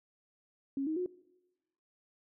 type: tone with pitch steps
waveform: sine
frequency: 274.1 / 314.9 / 361.7 Hz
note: C#4 / D#4 / F#4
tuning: -19 / +21 / -39 cents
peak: -31 dBFS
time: 0.77-1.061 s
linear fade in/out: 2 ms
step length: 97 ms
effects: noise-tail reverb RT60 1.0 s tail -21 dB re dry